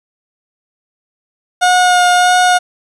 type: tone with vibrato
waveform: 30% pulse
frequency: 721 Hz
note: F#5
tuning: 45 cents flat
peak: -5 dBFS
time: 1.61-2.59 s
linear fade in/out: 20 ms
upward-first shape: sine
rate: 1.6 Hz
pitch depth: 14 cents each way
effects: resampled to 24000 Hz + 7-bit